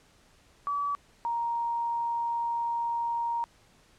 sine tone pair in turn, 1146 / 936 Hz, D6 / A#5, -43 / +7 cents, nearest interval major third, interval 350 cents, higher first, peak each -27 dBFS, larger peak neither, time 0.67-0.95 / 1.25-3.44 s, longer second, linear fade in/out 0 ms, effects pink hiss -61 dBFS RMS until 3.98 s + low-pass 9000 Hz 12 dB/octave

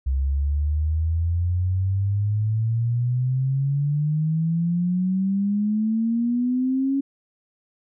sine exponential sweep, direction up, 65.6 to 277.2 Hz, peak -19 dBFS, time 0.06-7.01 s, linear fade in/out 10 ms, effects none

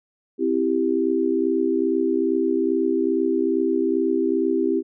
sine chord, C major, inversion none, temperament equal, 261.6 / 329.6 / 392 Hz, C4 / E4 / G4, 0 / 0 / 0 cents, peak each -24 / -22 / -22 dBFS, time 0.38-4.83 s, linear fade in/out 50 ms, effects none

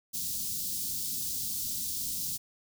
white band-stop noise, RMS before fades -34 dBFS, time 0.13-2.38 s, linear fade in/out 20 ms, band 260 to 4200 Hz, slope 24 dB/octave, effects none

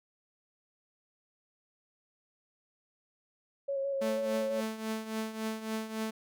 sine tone with vibrato, 550 Hz, C#5, 14 cents flat, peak -30 dBFS, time 3.68-4.61 s, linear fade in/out 10 ms, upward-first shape square, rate 6.1 Hz, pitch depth 18 cents each way
sawtooth tone with tremolo, 220 Hz, A3, in tune, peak -27 dBFS, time 4.01-6.11 s, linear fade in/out 10 ms, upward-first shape triangle, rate 3.6 Hz, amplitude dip 75%
effects none

